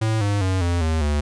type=tone with pitch steps; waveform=square; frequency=110.4 / 101.82 / 93.91 / 86.62 / 79.89 / 73.68 Hz; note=A2 / G#2 / F#2 / F2 / D#2 / D2; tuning=+6 / -34 / +26 / -14 / +46 / +6 cents; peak=-19 dBFS; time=0.01-1.21 s; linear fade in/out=10 ms; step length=200 ms; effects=resampled to 22050 Hz